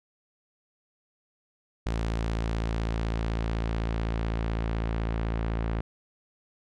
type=tone with low-pass filter sweep; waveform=sawtooth; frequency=55.9 Hz; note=A1; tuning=28 cents sharp; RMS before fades=-29 dBFS; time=1.86-5.81 s; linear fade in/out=5 ms; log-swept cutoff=6500 to 2300 Hz; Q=0.74; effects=none